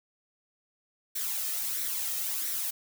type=noise with flanger; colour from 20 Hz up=blue; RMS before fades=-32 dBFS; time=1.15-2.71 s; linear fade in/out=10 ms; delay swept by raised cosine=0.51 to 1.61 ms; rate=1.5 Hz; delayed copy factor=+0.5; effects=none